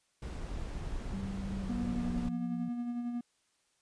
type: noise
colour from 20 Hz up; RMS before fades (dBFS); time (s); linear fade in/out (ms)
brown; -39; 0.22-2.29; 5
type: tone with pitch glide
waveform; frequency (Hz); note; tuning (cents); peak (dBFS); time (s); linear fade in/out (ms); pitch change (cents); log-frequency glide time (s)
sine; 194.2 to 176.04; G3 to F3; -16 to +14; -37; 1.13-2.69; 5; -170; 1.59-2.18
type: tone with tremolo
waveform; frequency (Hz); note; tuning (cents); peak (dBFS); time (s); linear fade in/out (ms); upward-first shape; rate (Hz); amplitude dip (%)
triangle; 240; B3; -49; -30; 1.69-3.21; 5; sine; 11; 40
effects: white hiss -74 dBFS RMS until 3.81 s + resampled to 22050 Hz